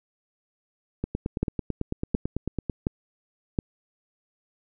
two click trains, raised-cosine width 3 ms, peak -10 / -14 dBFS, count 4 / 16, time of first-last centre 1.43-3.588 / 1.04-2.697 s, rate 1.39 / 9.05 Hz, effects none

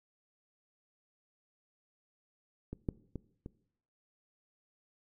clicks, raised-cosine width 3 ms, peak -27 / -19 / -26 / -30 dBFS, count 4, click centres 2.73 / 2.888 / 3.157 / 3.461 s, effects noise-tail reverb RT60 0.7 s tail -20 dB re dry

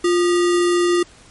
sine tone with sample-and-hold, 350 Hz, F4, 4 cents sharp, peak -13 dBFS, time 0.04-1.03 s, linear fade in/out 5 ms, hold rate 1575 Hz, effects pink hiss -47 dBFS RMS until 1.3 s + MP3 48 kbps

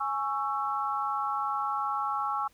sine chord, C# minor, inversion second, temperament just, 831.5 / 1108.7 / 1330.5 Hz, G#5 / C#6 / E6, +2 / 0 / +16 cents, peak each -32 dBFS, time 0-2.48 s, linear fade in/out 10 ms, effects pink hiss -64 dBFS RMS until 2.53 s

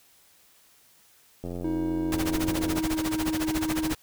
click train, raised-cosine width 2 ms, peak -22 dBFS, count 119, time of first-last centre 1.44-2.782 s, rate 87.9 Hz
triangle tone with pitch glide, 317.3 to 314.4 Hz, D#4 to D#4, +34 to +18 cents, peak -24 dBFS, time 1.64-3.93 s, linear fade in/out 5 ms, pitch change -16 cents, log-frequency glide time 2.72-3.19 s
pink noise with tremolo, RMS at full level -29 dBFS, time 2.12-3.95 s, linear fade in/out 2 ms, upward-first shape sine, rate 14 Hz, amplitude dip 95%
effects white hiss -59 dBFS RMS until 4.02 s

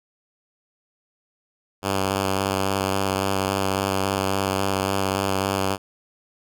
5% pulse tone with vibrato, 97 Hz, G2, 18 cents flat, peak -10 dBFS, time 1.82-5.78 s, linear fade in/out 50 ms, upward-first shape square, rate 3.6 Hz, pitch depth 14 cents each way, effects none

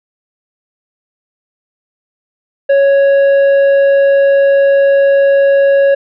triangle tone with tanh clipping, 554.4 Hz, C#5, in tune, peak -7 dBFS, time 2.69-5.95 s, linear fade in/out 10 ms, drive 11 dB, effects none

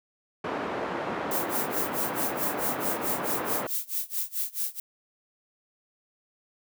pink band-pass noise, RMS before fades -32 dBFS, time 0.44-3.67 s, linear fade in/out 5 ms, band 300 to 1400 Hz, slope 12 dB/octave
violet noise with tremolo, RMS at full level -28 dBFS, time 1.31-4.8 s, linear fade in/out 2 ms, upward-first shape sine, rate 4.6 Hz, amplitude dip 95%
effects none

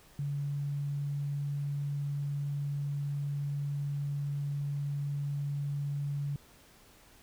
sine tone, 142.8 Hz, D3, 48 cents flat, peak -31 dBFS, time 0.19-6.36 s, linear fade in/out 2 ms, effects pink hiss -59 dBFS RMS until 7.22 s

